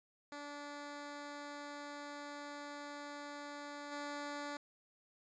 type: tone with level steps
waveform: 10% pulse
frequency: 289.7 Hz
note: D4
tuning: 24 cents flat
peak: -37 / -33 dBFS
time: 0.32-4.57 s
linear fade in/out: 2 ms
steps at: 3.91 s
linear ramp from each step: 20 ms
effects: resampled to 16000 Hz